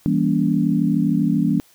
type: chord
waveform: sine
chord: E diminished seventh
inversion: none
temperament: just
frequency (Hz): 164.81 / 197.78 / 237.3 / 284.8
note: E3 / G3 / Bb3 / Db4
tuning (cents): 0 / +16 / +31 / +47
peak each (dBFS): -21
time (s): 0.06-1.6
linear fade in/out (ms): 0
effects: white hiss -54 dBFS RMS until 1.74 s